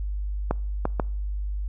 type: clicks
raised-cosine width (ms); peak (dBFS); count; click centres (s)
1; -9; 3; 0.51 / 0.854 / 0.998
effects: noise-tail reverb RT60 0.6 s tail -26 dB re dry + added 50 Hz sine -26 dBFS peak until 1.68 s